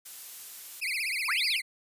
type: noise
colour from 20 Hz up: blue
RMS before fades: -42 dBFS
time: 0.05-0.81 s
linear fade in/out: 10 ms
type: tone with vibrato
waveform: 35% pulse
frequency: 2315 Hz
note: D7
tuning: 25 cents flat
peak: -27 dBFS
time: 0.81-1.62 s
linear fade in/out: 20 ms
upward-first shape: triangle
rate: 16 Hz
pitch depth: 260 cents each way
type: linear two-way sweep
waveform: sine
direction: up then down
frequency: 880 to 5010 to 2353 Hz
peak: -27 dBFS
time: 1.28-1.58 s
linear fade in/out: 10 ms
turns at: 1.47 s
effects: resampled to 32000 Hz